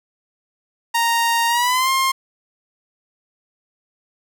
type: tone with pitch glide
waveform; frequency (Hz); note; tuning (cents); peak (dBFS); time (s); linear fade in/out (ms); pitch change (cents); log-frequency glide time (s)
sawtooth; 930 to 1062.1; A#5 to C6; -4 to +26; -12; 0.94-2.12; 10; +230; 1.48-1.9
effects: none